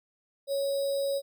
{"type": "tone with sample-and-hold", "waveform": "sine", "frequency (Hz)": 554.4, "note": "C#5", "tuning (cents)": 0, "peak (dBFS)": -26, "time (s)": [0.47, 1.22], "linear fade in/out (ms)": 50, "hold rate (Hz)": 4410, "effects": []}